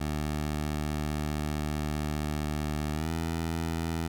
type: tone with pitch glide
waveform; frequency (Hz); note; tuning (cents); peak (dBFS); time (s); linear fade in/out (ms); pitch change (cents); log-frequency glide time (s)
15% pulse; 75.3 to 82.12; D2 to E2; +44 to -6; -23; 0-4.08; 10; +150; 2.92-3.12
effects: none